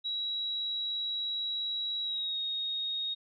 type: tone with pitch glide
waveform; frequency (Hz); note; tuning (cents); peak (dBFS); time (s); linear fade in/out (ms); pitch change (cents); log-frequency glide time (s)
sine; 3879 to 3736; B7 to A#7; -32 to +3; -31; 0.04-3.15; 20; -65; 2.03-2.39
effects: none